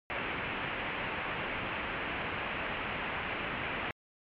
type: low-pass noise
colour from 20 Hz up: white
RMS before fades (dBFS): -36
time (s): 0.1-3.91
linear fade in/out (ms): 0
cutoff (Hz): 2800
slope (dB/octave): 48
effects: MP3 96 kbps